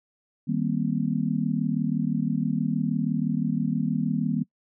sine chord, C minor seventh, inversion first, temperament just, 156.98 / 196.22 / 235.5 / 261.6 Hz, Eb3 / G3 / Bb3 / C4, +16 / +2 / +18 / 0 cents, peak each -28 / -28 / -27 / -31 dBFS, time 0.47-4.44 s, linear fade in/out 20 ms, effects noise-tail reverb RT60 0.1 s tail -24 dB re dry

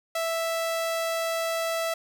sawtooth tone, 659.3 Hz, E5, in tune, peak -22 dBFS, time 0.15-1.94 s, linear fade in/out 5 ms, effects none

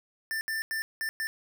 square tone bursts at uneven times, 1781 Hz, A6, 21 cents sharp, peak -30 dBFS, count 5, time 0.31-0.41 / 0.48-0.62 / 0.71-0.82 / 1.01-1.09 / 1.2-1.27 s, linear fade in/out 0 ms, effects none

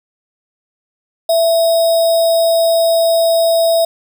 sine tone with sample-and-hold, 663 Hz, E5, 10 cents sharp, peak -9 dBFS, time 1.29-3.85 s, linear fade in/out 5 ms, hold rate 4410 Hz, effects none

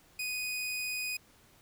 sawtooth tone, 2489 Hz, D#7, in tune, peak -30 dBFS, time 0.19-1.17 s, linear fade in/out 5 ms, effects pink hiss -62 dBFS RMS until 1.61 s

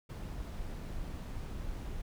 brown noise, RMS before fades -40 dBFS, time 0.09-2.02 s, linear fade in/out 10 ms, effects none

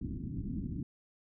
white low-pass noise, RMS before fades -38 dBFS, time 0.01-0.83 s, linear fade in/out 5 ms, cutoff 290 Hz, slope 48 dB/octave, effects none

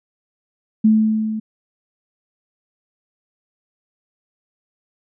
sine tone with level ramp, 217.8 Hz, A3, 17 cents flat, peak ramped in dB -8 to -22 dBFS, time 0.84-1.4 s, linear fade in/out 10 ms, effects none

